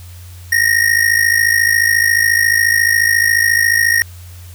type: ring-modulated tone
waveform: square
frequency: 1864.7 Hz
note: A#6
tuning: in tune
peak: -8 dBFS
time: 0.52-4.02 s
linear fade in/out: 0 ms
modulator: 27.1 Hz
effects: added 88 Hz sine -32 dBFS peak until 4.54 s + white hiss -43 dBFS RMS until 4.54 s